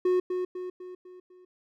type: tone with echo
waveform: triangle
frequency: 364.5 Hz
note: F#4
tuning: 26 cents flat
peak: -19 dBFS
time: 0.05-0.2 s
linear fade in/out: 5 ms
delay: 250 ms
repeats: 5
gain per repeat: -6 dB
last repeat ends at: 1.45 s
effects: none